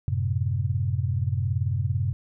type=chord; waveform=sine; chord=F# diminished; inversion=none; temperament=equal; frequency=92.5 / 110 / 130.81 Hz; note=F#2 / A2 / C3; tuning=0 / 0 / 0 cents; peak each=-26 / -28 / -27 dBFS; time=0.08-2.13 s; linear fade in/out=0 ms; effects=none